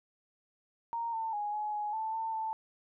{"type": "tone with pitch steps", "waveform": "sine", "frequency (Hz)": [929, 896, 830, 844, 837, 881, 895, 883], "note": ["A#5", "A5", "G#5", "G#5", "G#5", "A5", "A5", "A5"], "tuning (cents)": [-6, 31, -1, 28, 13, 2, 29, 6], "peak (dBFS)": -32, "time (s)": [0.93, 2.53], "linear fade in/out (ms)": 0, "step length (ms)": 200, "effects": []}